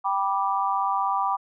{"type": "chord", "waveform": "sine", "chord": "G major", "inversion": "none", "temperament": "just", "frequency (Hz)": [784, 980, 1176], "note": ["G5", "B5", "D6"], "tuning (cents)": [0, -14, 2], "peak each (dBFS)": -26, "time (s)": [0.04, 1.37], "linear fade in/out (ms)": 20, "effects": []}